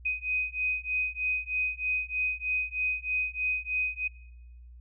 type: beating tone pair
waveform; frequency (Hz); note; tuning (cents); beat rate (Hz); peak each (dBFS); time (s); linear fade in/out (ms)
sine; 2504 / 2507.2; D#7 / D#7; +10 / +13; 3.2; -31; 0.05-4.08; 10
effects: noise-tail reverb RT60 1.0 s tail -21 dB re dry + added 60 Hz sine -46 dBFS peak until 4.8 s